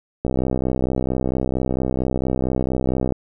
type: click train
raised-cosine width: 2 ms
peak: -8 dBFS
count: 186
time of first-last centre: 0.25-3.123 s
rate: 64.4 Hz
effects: none